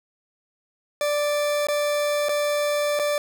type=tone with dropouts; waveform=40% pulse; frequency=587.3 Hz; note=D5; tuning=in tune; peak=-20 dBFS; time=1.01-3.18 s; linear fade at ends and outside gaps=1 ms; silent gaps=1.67-1.685 / 2.286-2.292 / 2.991-2.996 s; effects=none